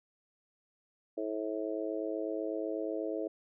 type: harmonic tone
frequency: 108.1 Hz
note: A2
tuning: 30 cents flat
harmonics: 3 / 4 / 5 / 6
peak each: -37 / -38 / -39 / -40 dBFS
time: 1.17-3.28 s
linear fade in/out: 10 ms
effects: none